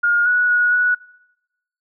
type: tone with pitch steps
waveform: sine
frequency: 1422 / 1467 / 1456 / 1470 Hz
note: F6 / F#6 / F#6 / F#6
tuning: +31 / -15 / -28 / -12 cents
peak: -13 dBFS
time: 0.03-0.95 s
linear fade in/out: 10 ms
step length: 230 ms
effects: noise-tail reverb RT60 0.9 s tail -23 dB re dry